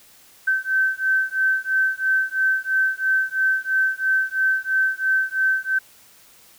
sine beating tone pair, 1542 / 1545 Hz, G6 / G6, -29 / -26 cents, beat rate 3 Hz, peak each -21 dBFS, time 0.47-5.79 s, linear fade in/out 10 ms, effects white hiss -51 dBFS RMS until 6.58 s

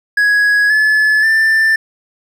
triangle tone with pitch steps, 1668 / 1721.8 / 1777.4 Hz, G#6 / A6 / A6, +7 / -38 / +17 cents, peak -7 dBFS, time 0.17-1.76 s, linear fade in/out 5 ms, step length 530 ms, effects none

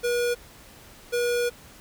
square tone pair in turn, 481.7 / 481.7 Hz, B4 / B4, -43 / -43 cents, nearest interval unison, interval 0 cents, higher neither, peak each -23 dBFS, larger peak neither, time 0.03-0.35 / 1.12-1.5 s, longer second, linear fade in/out 20 ms, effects pink hiss -49 dBFS RMS until 1.8 s

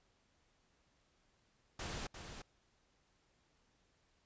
pink noise with echo, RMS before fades -43 dBFS, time 1.79-2.07 s, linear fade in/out 5 ms, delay 350 ms, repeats 1, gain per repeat -7 dB, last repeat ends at 2.42 s, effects pink hiss -75 dBFS RMS until 4.25 s + resampled to 16000 Hz

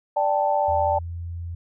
sine chord, D suspended fourth, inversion none, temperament equal, 587.3 / 784 / 880 Hz, D5 / G5 / A5, 0 / 0 / 0 cents, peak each -23 dBFS, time 0.16-0.99 s, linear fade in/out 10 ms
sine tone with pitch glide, 82.41 to 85.32 Hz, E2 to F2, 0 to -40 cents, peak -29 dBFS, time 0.68-1.55 s, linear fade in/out 5 ms, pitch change +60 cents, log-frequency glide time 0.82-1.13 s
effects none

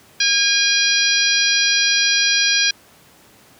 harmonic tone, 814 Hz, G#5, 35 cents flat, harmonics 2 / 3 / 4 / 5 / 6 / 7, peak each -21 / -21 / -21 / -21 / -21 / -21 dBFS, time 0.2-2.71 s, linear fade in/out 5 ms, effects pink hiss -49 dBFS RMS until 3.59 s + high-pass 100 Hz 12 dB/octave

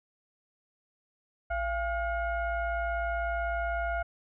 sine tone with frequency modulation, 684 Hz, F5, 36 cents flat, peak -28 dBFS, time 1.5-4.03 s, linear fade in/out 10 ms, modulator 742 Hz, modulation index 1.1, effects none

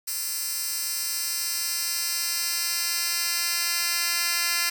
10% pulse tone with high-pass filter sweep, 343.9 Hz, F4, 27 cents flat, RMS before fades -27 dBFS, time 0.07-4.7 s, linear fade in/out 10 ms, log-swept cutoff 7500 to 2900 Hz, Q 0.79, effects 8-bit

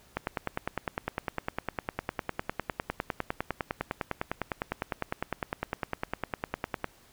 click train, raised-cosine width 0.5 ms, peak -14 dBFS, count 67, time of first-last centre 0.17-6.843 s, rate 9.89 Hz, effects pink hiss -59 dBFS RMS until 7.12 s

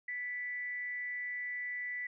sine tone with frequency modulation, 1975.5 Hz, B6, in tune, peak -36 dBFS, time 0.08-2.07 s, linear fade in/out 5 ms, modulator 259 Hz, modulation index 0.24, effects none

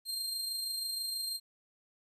sawtooth tone with amplitude modulation, 4186 Hz, C8, in tune, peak -30 dBFS, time 0.05-1.4 s, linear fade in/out 50 ms, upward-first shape sine, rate 26.2 Hz, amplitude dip 35%, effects resampled to 32000 Hz + 12-bit

